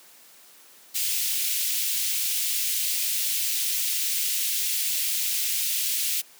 white high-pass noise, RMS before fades -26 dBFS, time 0.94-6.22 s, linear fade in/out 20 ms, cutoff 2400 Hz, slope 24 dB/octave, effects white hiss -52 dBFS RMS until 6.39 s + high-pass 200 Hz 12 dB/octave

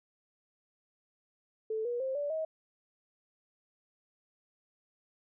sine tone with pitch steps, 438.8 / 481.3 / 527.9 / 579 / 635.1 Hz, A4 / B4 / C5 / D5 / D#5, -5 / -45 / +15 / -25 / +35 cents, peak -31 dBFS, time 1.7-2.45 s, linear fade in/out 5 ms, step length 150 ms, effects none

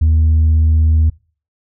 sine tone, 79 Hz, D#2, 27 cents sharp, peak -6 dBFS, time 0.01-1.1 s, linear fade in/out 10 ms, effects noise-tail reverb RT60 0.4 s tail -25 dB re dry + tanh soft clip ceiling -7 dBFS

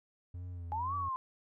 triangle tone with vibrato, 87.31 Hz, F2, in tune, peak -38 dBFS, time 0.34-1.09 s, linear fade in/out 5 ms, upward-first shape sine, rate 2 Hz, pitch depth 54 cents each way
sine linear two-way sweep, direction up then down, 827 to 1160 to 1026 Hz, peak -33 dBFS, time 0.72-1.16 s, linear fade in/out 0 ms, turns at 0.95 s
effects none

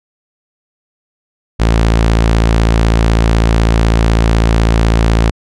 sawtooth tone, 56 Hz, A1, 31 cents sharp, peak -4 dBFS, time 1.59-5.31 s, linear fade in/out 20 ms, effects low-pass 7000 Hz 12 dB/octave

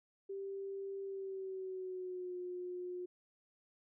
sine tone with pitch glide, 392 to 359.5 Hz, G4 to F#4, 0 to -50 cents, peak -40 dBFS, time 0.29-3.06 s, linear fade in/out 10 ms, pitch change -150 cents, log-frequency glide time 1.03-2.37 s, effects none

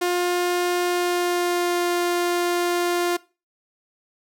sawtooth tone with pitch glide, 354.5 to 350.4 Hz, F4 to F4, +26 to +6 cents, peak -16 dBFS, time 0.01-3.17 s, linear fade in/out 10 ms, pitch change -20 cents, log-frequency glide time 0.85-1.93 s, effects noise-tail reverb RT60 0.3 s tail -20 dB re dry

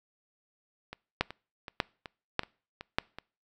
two click trains, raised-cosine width 0.3 ms, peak -24 / -9 dBFS, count 7 / 4, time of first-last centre 0.93-3.186 / 1.21-2.985 s, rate 2.66 / 1.69 Hz, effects noise-tail reverb RT60 0.4 s tail -25 dB re dry

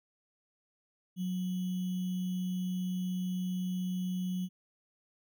sine tone with sample-and-hold, 182.9 Hz, F#3, 20 cents flat, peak -31 dBFS, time 1.16-4.49 s, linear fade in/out 50 ms, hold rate 3150 Hz, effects none

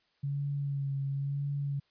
sine tone with vibrato, 140 Hz, C#3, 18 cents sharp, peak -30 dBFS, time 0.23-1.8 s, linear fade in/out 10 ms, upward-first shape sine, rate 0.97 Hz, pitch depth 28 cents each way, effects white hiss -72 dBFS RMS until 1.9 s + resampled to 11025 Hz

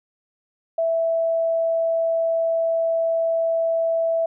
sine tone, 659.3 Hz, E5, in tune, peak -18 dBFS, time 0.78-4.26 s, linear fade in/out 5 ms, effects none

